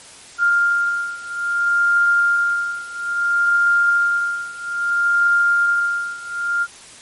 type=beating tone pair; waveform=sine; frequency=1400 / 1400.6 Hz; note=F6 / F6; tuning=+4 / +5 cents; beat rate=0.6 Hz; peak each=-17 / -19 dBFS; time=0.38-6.67 s; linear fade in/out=50 ms; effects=white hiss -41 dBFS RMS until 7.01 s + MP3 48 kbps